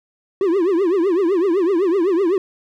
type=tone with vibrato; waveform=triangle; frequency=363.8 Hz; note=F#4; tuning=29 cents flat; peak=-12 dBFS; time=0.41-2.38 s; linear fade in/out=2 ms; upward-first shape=triangle; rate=7.9 Hz; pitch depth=240 cents each way; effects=none